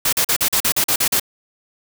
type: noise bursts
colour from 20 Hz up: white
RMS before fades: -17 dBFS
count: 10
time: 0.05-1.198 s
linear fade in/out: 5 ms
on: 77 ms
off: 42 ms
effects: none